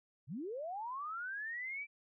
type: linear sweep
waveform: sine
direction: up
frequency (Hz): 107.2 to 2349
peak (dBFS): -39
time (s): 0.27-1.87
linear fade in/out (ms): 50
effects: none